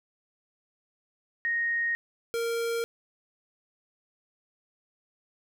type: tone pair in turn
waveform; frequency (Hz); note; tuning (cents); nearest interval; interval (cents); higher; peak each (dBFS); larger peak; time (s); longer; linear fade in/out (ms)
sine / square; 1864.7 / 463.9; A#6 / A#4; 0 / -8; 2 octaves; 2408; first; -25 / -28; first; 1.45-1.95 / 2.34-2.84; neither; 0
effects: none